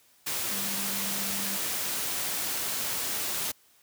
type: tone in noise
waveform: sine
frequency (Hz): 197.7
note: G3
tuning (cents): +15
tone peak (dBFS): -39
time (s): 0.51-1.57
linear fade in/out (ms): 10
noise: white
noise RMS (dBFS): -31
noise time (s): 0.26-3.52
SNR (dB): -11
effects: white hiss -62 dBFS RMS until 3.82 s + high-pass 80 Hz 12 dB/octave